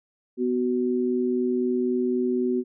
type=tone pair together; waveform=sine; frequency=248.6 / 372.5 Hz; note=B3 / F#4; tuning=+12 / +12 cents; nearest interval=perfect fifth; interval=700 cents; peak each=-24 dBFS; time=0.37-2.64 s; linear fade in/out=50 ms; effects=none